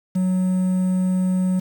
triangle tone with quantisation, 184.8 Hz, F#3, 2 cents flat, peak -15 dBFS, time 0.15-1.6 s, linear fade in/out 10 ms, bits 7, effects none

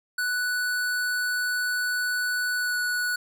square tone with pitch glide, 1483 to 1472.8 Hz, F#6 to F#6, +4 to -8 cents, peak -25 dBFS, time 0.18-3.16 s, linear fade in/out 5 ms, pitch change -12 cents, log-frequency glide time 2.56-2.77 s, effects none

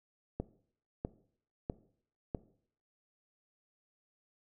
click train, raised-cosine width 2 ms, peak -21 dBFS, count 4, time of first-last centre 0.4-2.348 s, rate 1.54 Hz, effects noise-tail reverb RT60 0.6 s tail -18 dB re dry

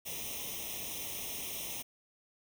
white noise with comb filter, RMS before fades -40 dBFS, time 0.05-1.83 s, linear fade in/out 20 ms, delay 0.33 ms, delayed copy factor +1, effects none

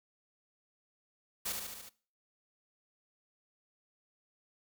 white noise with echo, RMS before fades -36 dBFS, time 1.45-1.53 s, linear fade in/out 10 ms, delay 73 ms, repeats 5, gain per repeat -3 dB, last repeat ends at 1.895 s, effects noise-tail reverb RT60 0.4 s tail -20 dB re dry

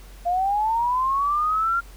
sine linear sweep, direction up, 686 to 1396.9 Hz, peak -19 dBFS, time 0.25-1.81 s, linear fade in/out 20 ms, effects added 46 Hz sine -41 dBFS peak until 1.96 s + pink hiss -50 dBFS RMS until 1.96 s

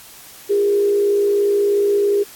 sine tone with frequency modulation, 406.2 Hz, G#4, 38 cents flat, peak -13 dBFS, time 0.49-2.24 s, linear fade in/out 20 ms, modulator 57 Hz, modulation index 0.38, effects white hiss -41 dBFS RMS until 2.35 s + AAC 64 kbps

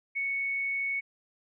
sine tone with frequency modulation, 2217 Hz, C#7, in tune, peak -28 dBFS, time 0.15-1.01 s, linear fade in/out 20 ms, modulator 26.3 Hz, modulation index 0.22, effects none

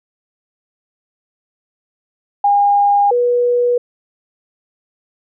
sine tone pair in turn, 811 / 486 Hz, G#5 / B4, -41 / -28 cents, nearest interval major sixth, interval 887 cents, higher first, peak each -9 / -11 dBFS, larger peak first, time 2.44-3.11 / 3.11-3.78 s, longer neither, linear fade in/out 5 ms, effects none

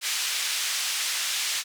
pink band-pass noise, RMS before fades -28 dBFS, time 0.01-1.64 s, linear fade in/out 50 ms, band 2500 to 8700 Hz, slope 12 dB/octave, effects none

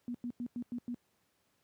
sine tone bursts, 241.8 Hz, B3, 36 cents flat, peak -35 dBFS, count 6, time 0.08-0.944 s, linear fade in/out 0 ms, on 64 ms, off 96 ms, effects pink hiss -75 dBFS RMS until 1.63 s + high-pass 100 Hz 12 dB/octave

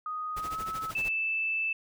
sine tone with pitch glide, 1244.5 to 1298.1 Hz, D#6 to E6, 0 to -27 cents, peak -32 dBFS, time 0.06-0.91 s, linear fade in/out 2 ms, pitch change +73 cents, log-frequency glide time 0.37-0.63 s
pink noise with tremolo, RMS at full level -41 dBFS, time 0.36-1.09 s, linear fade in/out 10 ms, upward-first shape sine, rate 13 Hz, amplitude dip 80%
sine tone, 2637 Hz, E7, in tune, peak -27 dBFS, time 0.95-1.73 s, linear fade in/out 5 ms
effects none

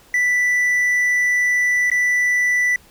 triangle tone with dropouts, 1975.5 Hz, B6, in tune, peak -13 dBFS, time 0.14-2.76 s, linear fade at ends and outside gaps 2 ms, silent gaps 1.901-1.915 s, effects pink hiss -50 dBFS RMS until 2.9 s

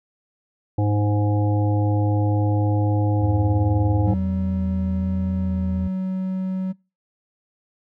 harmonic tone, 103.83 Hz, G#2, in tune, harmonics 1 / 3 / 5 / 7 / 8, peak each -18 / -25 / -30 / -33 / -32 dBFS, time 0.78-4.14 s, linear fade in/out 5 ms
triangle tone with vibrato, 83.9 Hz, E2, 31 cents sharp, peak -22 dBFS, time 3.21-5.88 s, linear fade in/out 10 ms, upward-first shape square, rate 1.1 Hz, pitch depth 22 cents each way
triangle tone with pitch glide, 189.5 to 187.65 Hz, F#3 to F#3, +42 to +25 cents, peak -20 dBFS, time 4.06-6.73 s, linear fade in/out 20 ms, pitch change -17 cents, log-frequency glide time 4.68-5.61 s
effects noise-tail reverb RT60 0.3 s tail -25 dB re dry

